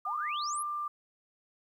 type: tone with pitch glide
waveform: sine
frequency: 1204 to 1188.8 Hz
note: D6 to D6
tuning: +43 to +21 cents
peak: -32 dBFS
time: 0.05-0.88 s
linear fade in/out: 5 ms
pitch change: -22 cents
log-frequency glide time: 0.27-0.32 s
type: exponential sweep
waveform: sine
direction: up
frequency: 698.5 to 11690 Hz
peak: -36 dBFS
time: 0.06-0.63 s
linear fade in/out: 10 ms
effects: 11-bit